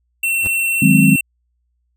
square tone, 2708 Hz, E7, 46 cents sharp, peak -16 dBFS, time 0.23-1.21 s, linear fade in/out 5 ms
sawtooth tone with exponential growth, 92.5 Hz, F#2, in tune, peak -18 dBFS, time 0.39-0.47 s, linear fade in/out 0 ms, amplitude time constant 16 ms
sine chord, Ab dominant seventh, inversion second, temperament equal, 155.56 / 185 / 207.7 / 261.6 Hz, Eb3 / Gb3 / Ab3 / C4, 0 / 0 / 0 / 0 cents, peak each -14 dBFS, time 0.82-1.16 s, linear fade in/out 5 ms
effects added 60 Hz sine -63 dBFS peak until 1.96 s

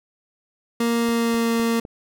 30% pulse tone with pitch glide, 233.4 to 230.3 Hz, A#3 to A#3, +2 to -21 cents, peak -16 dBFS, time 0.8-1.8 s, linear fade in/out 5 ms, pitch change -23 cents, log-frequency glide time 0.98-1.52 s
click train, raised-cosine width 2 ms, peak -24 dBFS, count 4, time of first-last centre 1.09-1.851 s, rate 3.94 Hz
effects none

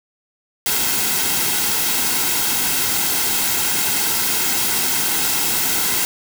white noise with comb filter, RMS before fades -19 dBFS, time 0.66-6.05 s, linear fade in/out 0 ms, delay 1.7 ms, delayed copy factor -0.55, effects none

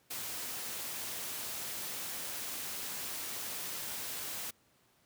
white noise, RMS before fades -40 dBFS, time 0.1-4.51 s, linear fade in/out 10 ms, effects pink hiss -69 dBFS RMS until 5.05 s + high-pass 80 Hz 12 dB/octave

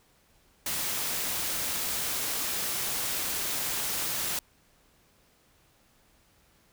white noise, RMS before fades -31 dBFS, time 0.66-4.39 s, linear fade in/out 2 ms, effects pink hiss -64 dBFS RMS until 6.72 s

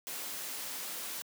white noise, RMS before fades -40 dBFS, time 0.07-1.22 s, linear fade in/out 0 ms, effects high-pass 200 Hz 12 dB/octave

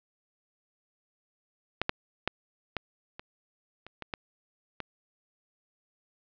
clicks, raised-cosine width 0.3 ms, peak -10 / -9 / -10 / -14 / -24 / -28 / -21 / -16 / -18 dBFS, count 9, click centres 1.816 / 1.894 / 2.276 / 2.767 / 3.195 / 3.866 / 4.023 / 4.138 / 4.803 s, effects low-pass 4000 Hz 12 dB/octave

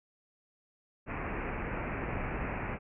pink low-pass noise, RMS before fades -36 dBFS, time 1.06-2.79 s, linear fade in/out 50 ms, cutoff 2600 Hz, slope 96 dB/octave, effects none

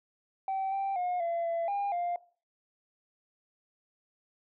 sine tone with pitch steps, 771 / 783 / 718 / 679 / 673 / 805 / 700 Hz, G5 / G5 / F5 / F5 / E5 / G5 / F5, -29 / -2 / +48 / -49 / +36 / +46 / +4 cents, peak -27 dBFS, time 0.48-2.16 s, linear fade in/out 2 ms, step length 240 ms, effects noise-tail reverb RT60 0.4 s tail -20 dB re dry + tanh soft clip ceiling -27 dBFS

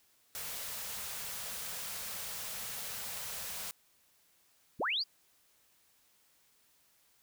white band-stop noise, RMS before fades -41 dBFS, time 0.35-3.71 s, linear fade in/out 0 ms, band 240 to 410 Hz, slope 96 dB/octave
sine linear sweep, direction up, 47.8 to 5000 Hz, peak -30 dBFS, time 4.79-5.04 s, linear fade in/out 20 ms
effects white hiss -69 dBFS RMS until 7.22 s

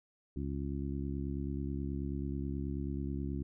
harmonic tone, 69.3 Hz, C#2, in tune, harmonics 1 / 2 / 3 / 4 / 5, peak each -38 / -40 / -42 / -41 / -45 dBFS, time 0.36-3.43 s, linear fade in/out 5 ms, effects none

